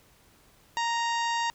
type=harmonic tone; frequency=932.3 Hz; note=A#5; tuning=in tune; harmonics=1 / 2 / 3 / 4 / 5 / 6 / 7 / 8; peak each=-27 / -33 / -37 / -39 / -41 / -43 / -44 / -45 dBFS; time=0.77-1.5 s; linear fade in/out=0 ms; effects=pink hiss -60 dBFS RMS until 1.54 s